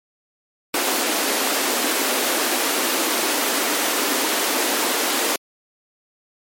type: high-pass noise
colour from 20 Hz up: pink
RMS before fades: -21 dBFS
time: 0.74-5.36 s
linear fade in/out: 2 ms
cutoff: 250 Hz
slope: 48 dB/octave
effects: MP3 64 kbps